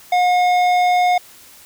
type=tone with tanh clipping; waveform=sine; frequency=720 Hz; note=F#5; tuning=47 cents flat; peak=-14 dBFS; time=0.12-1.18 s; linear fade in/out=5 ms; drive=13 dB; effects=white hiss -44 dBFS RMS until 1.65 s